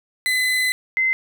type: tone pair in turn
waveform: 35% pulse / sine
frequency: 2019 / 2063 Hz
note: B6 / C7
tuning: +38 / -25 cents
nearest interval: unison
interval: 37 cents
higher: second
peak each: -16 dBFS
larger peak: neither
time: 0.26-0.72 / 0.97-1.13 s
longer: first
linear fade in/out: 0 ms
effects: none